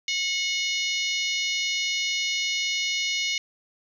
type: harmonic tone with a mistuned harmonic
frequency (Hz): 729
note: F#5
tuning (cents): -26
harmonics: 3 / 4 / 5 / 6 / 7 / 8 / 9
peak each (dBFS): -28 / -30 / -32 / -34 / -35 / -36 / -37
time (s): 0.08-3.38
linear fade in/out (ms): 2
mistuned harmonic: 6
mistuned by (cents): -54
effects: 9-bit